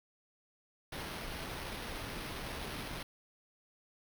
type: noise with sample-and-hold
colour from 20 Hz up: pink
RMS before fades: -42 dBFS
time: 0.92-3.03 s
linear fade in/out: 5 ms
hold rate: 7350 Hz
effects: none